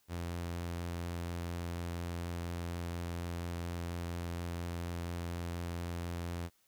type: tone with vibrato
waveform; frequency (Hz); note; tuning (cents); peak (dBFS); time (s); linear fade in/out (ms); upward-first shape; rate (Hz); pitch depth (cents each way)
sawtooth; 86.1; F2; -24; -33; 0.08-6.5; 50; triangle; 4.2; 11
effects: white hiss -72 dBFS RMS until 6.67 s